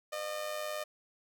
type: tone with amplitude modulation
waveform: sawtooth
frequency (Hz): 607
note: D#5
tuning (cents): -43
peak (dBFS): -29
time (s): 0.12-0.84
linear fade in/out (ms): 10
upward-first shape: sine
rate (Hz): 99.5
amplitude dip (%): 60
effects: none